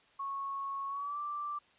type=tone with pitch glide; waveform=sine; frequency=1102 to 1174.3 Hz; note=C#6 to D6; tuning=-11 to -1 cents; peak=-35 dBFS; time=0.19-1.59 s; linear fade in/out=10 ms; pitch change=+110 cents; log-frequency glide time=0.88-1.19 s; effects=white hiss -65 dBFS RMS until 1.78 s + resampled to 8000 Hz